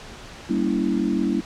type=chord; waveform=sine; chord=G diminished seventh; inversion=none; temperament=equal with one note detuned; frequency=196 / 233.1 / 284.2 / 329.6 Hz; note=G3 / Bb3 / Db4 / Fb4; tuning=0 / 0 / +43 / 0 cents; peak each=-25 dBFS; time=0.49-1.41 s; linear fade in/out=10 ms; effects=pink hiss -40 dBFS RMS until 1.45 s + low-pass 6000 Hz 12 dB/octave